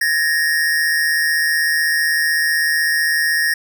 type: tone pair together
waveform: square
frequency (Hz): 1697.1 / 1853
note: G#6 / A#6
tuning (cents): +37 / -11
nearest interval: major second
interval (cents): 152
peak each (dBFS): -20 / -17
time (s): 0.01-3.54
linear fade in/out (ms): 5
effects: none